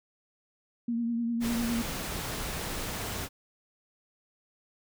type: tone with vibrato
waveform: sine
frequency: 233.7 Hz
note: A#3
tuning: 5 cents sharp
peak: -27 dBFS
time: 0.88-1.82 s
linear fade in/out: 5 ms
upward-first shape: triangle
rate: 9.9 Hz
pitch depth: 40 cents each way
type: noise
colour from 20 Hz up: pink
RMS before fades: -35 dBFS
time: 1.4-3.29 s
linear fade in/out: 50 ms
effects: none